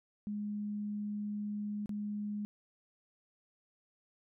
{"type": "tone with dropouts", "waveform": "sine", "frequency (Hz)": 207.7, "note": "G#3", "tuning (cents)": 0, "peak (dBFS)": -35, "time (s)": [0.27, 2.45], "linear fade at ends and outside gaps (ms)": 0, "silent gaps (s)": [1.859, 1.893], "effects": []}